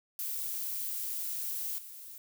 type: noise with level steps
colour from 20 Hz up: violet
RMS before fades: -36 / -47 dBFS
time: 0.19-2.18 s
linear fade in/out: 2 ms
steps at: 1.78 s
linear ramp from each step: 5 ms
effects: none